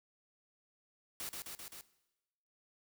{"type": "noise with echo", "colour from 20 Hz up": "white", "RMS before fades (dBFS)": -42, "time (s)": [1.2, 1.29], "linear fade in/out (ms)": 0, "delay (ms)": 130, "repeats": 4, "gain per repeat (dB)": -2, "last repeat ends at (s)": 1.81, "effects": ["noise-tail reverb RT60 1.0 s tail -18 dB re dry"]}